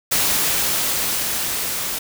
white noise with level ramp, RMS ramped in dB -18 to -25 dBFS, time 0.11-1.99 s, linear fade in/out 10 ms, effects none

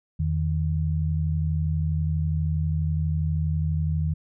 sine tone pair together, 83.3 / 155.58 Hz, E2 / D#3, +19 / 0 cents, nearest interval major seventh, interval 1081 cents, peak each -24 / -25 dBFS, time 0.19-4.14 s, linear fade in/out 10 ms, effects none

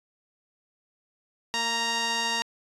10% pulse tone pair together, 229.6 / 932 Hz, A#3 / A#5, -26 / -1 cents, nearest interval 2 octaves, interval 2425 cents, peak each -27 / -17 dBFS, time 1.54-2.42 s, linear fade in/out 0 ms, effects resampled to 24000 Hz

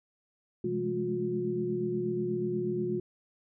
sine tone cluster, 129.8 / 169.2 / 205.1 / 213.4 / 359 Hz, C3 / E3 / G#3 / G#3 / F4, -13 / +45 / -21 / +47 / +48 cents, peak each -39 / -39 / -37 / -39 / -30 dBFS, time 0.64-3 s, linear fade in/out 5 ms, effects none

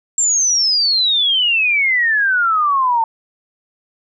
sine exponential sweep, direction down, 7490 to 891 Hz, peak -12 dBFS, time 0.18-3.04 s, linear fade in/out 2 ms, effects none

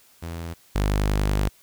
sawtooth tone pair in turn, 83.8 / 50.47 Hz, E2 / G#1, +29 / -49 cents, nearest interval major sixth, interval 878 cents, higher first, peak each -27 / -16 dBFS, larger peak second, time 0.22-0.54 / 0.75-1.49 s, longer second, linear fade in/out 10 ms, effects white hiss -56 dBFS RMS until 1.62 s

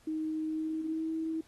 sine tone with pitch glide, 313.5 to 321.4 Hz, D#4 to E4, +13 to -44 cents, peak -31 dBFS, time 0.07-1.41 s, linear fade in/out 5 ms, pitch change +43 cents, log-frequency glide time 0.49-1.1 s, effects pink hiss -64 dBFS RMS until 1.47 s + AAC 32 kbps

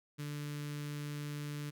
sawtooth tone with notch filter, 146.83 Hz, D3, in tune, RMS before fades -41 dBFS, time 0.18-1.71 s, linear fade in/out 20 ms, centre 720 Hz, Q 0.67, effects none

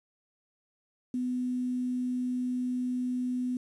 sine tone with quantisation, 250 Hz, B3, 21 cents sharp, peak -28 dBFS, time 1.14-3.57 s, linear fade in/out 2 ms, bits 9, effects resampled to 24000 Hz

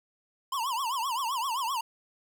square tone with vibrato, 1003 Hz, B5, 26 cents sharp, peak -29 dBFS, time 0.52-1.81 s, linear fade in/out 5 ms, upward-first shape triangle, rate 7.7 Hz, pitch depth 240 cents each way, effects 10-bit

